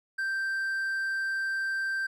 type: tone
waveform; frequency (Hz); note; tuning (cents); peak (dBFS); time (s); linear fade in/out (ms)
triangle; 1568; G6; 0; -26; 0.18-2.07; 10
effects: none